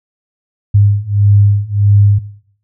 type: beating tone pair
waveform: sine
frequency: 101 / 102.6 Hz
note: G#2 / G#2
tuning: -48 / -21 cents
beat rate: 1.6 Hz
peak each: -10 dBFS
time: 0.74-2.19 s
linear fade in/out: 10 ms
effects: noise-tail reverb RT60 0.6 s tail -17 dB re dry